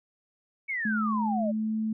sine exponential sweep, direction down, 2272 to 574 Hz, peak -28 dBFS, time 0.68-1.52 s, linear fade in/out 20 ms
sine tone with pitch glide, 216.1 to 218.9 Hz, A3 to A3, -31 to -9 cents, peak -26 dBFS, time 0.85-1.93 s, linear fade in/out 5 ms, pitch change +22 cents, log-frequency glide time 1.38-1.78 s
effects none

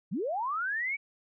sine linear sweep, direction up, 140 to 2300 Hz, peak -29 dBFS, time 0.11-0.97 s, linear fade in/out 20 ms, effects none

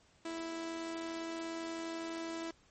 sawtooth tone with amplitude modulation, 329.6 Hz, E4, in tune, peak -33 dBFS, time 0.25-2.51 s, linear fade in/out 5 ms, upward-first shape sine, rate 92.3 Hz, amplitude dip 35%, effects pink hiss -67 dBFS RMS until 2.7 s + MP3 32 kbps

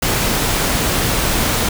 pink noise, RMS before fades -17 dBFS, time 0.02-1.69 s, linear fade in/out 5 ms, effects none

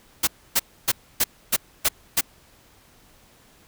white noise bursts, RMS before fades -19 dBFS, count 7, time 0.23-2.211 s, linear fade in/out 10 ms, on 43 ms, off 280 ms, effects pink hiss -55 dBFS RMS until 3.67 s

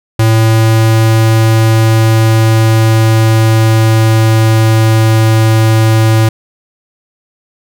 square tone with pitch glide, 111.7 to 110.99 Hz, A2 to A2, +27 to +16 cents, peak -6 dBFS, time 0.19-6.29 s, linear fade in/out 5 ms, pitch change -11 cents, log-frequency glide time 1.62-5.22 s, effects none

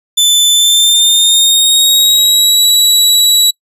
sawtooth tone with pitch glide, 3520 to 3906 Hz, A7 to B7, 0 to -20 cents, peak -3 dBFS, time 0.17-3.51 s, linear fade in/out 10 ms, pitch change +180 cents, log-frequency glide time 0.52-2.63 s, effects noise-tail reverb RT60 0.1 s tail -25 dB re dry + resampled to 32000 Hz

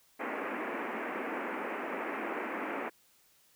pink band-pass noise, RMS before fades -37 dBFS, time 0.19-2.9 s, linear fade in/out 20 ms, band 230 to 2400 Hz, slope 48 dB/octave, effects white hiss -66 dBFS RMS until 3.55 s

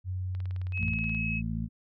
sine tone with pitch glide, 92.2 to 91.35 Hz, F#2 to F#2, -6 to -22 cents, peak -30 dBFS, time 0.04-0.96 s, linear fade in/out 50 ms, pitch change -16 cents, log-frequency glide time 0.49-0.65 s
click train, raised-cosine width 0.3 ms, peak -34 dBFS, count 16, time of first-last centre 0.35-1.148 s, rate 18.8 Hz
sine tone, 2567 Hz, E7, 47 cents flat, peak -31 dBFS, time 0.72-1.42 s, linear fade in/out 50 ms
harmonic tone, 55.7 Hz, A1, 22 cents sharp, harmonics 1 / 2 / 3 / 4, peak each -35 / -35 / -35 / -35 dBFS, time 0.78-1.69 s, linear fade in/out 50 ms
effects none

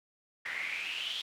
pink noise with band-pass filter sweep, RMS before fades -37 dBFS, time 0.45-1.22 s, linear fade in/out 10 ms, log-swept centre 1900 to 3400 Hz, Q 8.3, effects none

